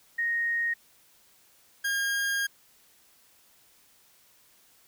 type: tone pair in turn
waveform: sine / 40% pulse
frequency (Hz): 1864.7 / 1620.6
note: A#6 / G#6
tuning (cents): 0 / -43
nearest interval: major second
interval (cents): 243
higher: first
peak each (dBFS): -25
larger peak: neither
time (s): 0.18-0.74 / 1.84-2.47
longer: second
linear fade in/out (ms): 10
effects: white hiss -61 dBFS RMS until 4.87 s